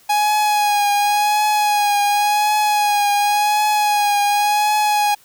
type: tone with vibrato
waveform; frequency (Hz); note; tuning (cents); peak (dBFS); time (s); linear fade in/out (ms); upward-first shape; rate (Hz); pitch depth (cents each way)
45% pulse; 830.6; G#5; 0; -14; 0.09-5.15; 10; triangle; 0.91; 33
effects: white hiss -51 dBFS RMS until 5.24 s